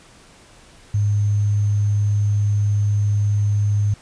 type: tone with sample-and-hold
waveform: sine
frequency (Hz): 103.1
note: G#2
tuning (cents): -12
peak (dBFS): -15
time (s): 0.94-3.94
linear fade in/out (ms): 5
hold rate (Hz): 6300
effects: pink hiss -48 dBFS RMS until 4.01 s + resampled to 22050 Hz